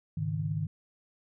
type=chord; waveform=sine; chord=Ab suspended fourth; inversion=none; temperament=just; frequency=103.83 / 138.43 / 155.74 Hz; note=Ab2 / Db3 / Eb3; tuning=0 / -2 / +2 cents; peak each=-34 / -37 / -31 dBFS; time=0.17-0.67 s; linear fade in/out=5 ms; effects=none